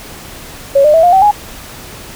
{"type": "tone with pitch steps", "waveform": "sine", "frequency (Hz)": [554.4, 601.1, 651.7, 706.6, 766.1, 830.7], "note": ["C#5", "D5", "E5", "F5", "G5", "G#5"], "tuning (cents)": [0, 40, -20, 20, -40, 0], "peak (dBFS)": -4, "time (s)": [0.75, 1.314], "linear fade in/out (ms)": 10, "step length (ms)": 94, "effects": ["pink hiss -31 dBFS RMS until 2.15 s"]}